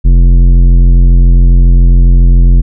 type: tone with tanh clipping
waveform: sine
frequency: 43.65 Hz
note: F1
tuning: in tune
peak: -3 dBFS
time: 0.04-2.62 s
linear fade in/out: 20 ms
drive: 12 dB
effects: none